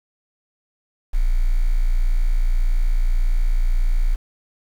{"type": "tone", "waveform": "sine", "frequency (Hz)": 29.14, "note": "A#0", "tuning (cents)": 0, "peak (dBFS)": -14, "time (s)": [1.13, 4.16], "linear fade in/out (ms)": 20, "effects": ["7-bit"]}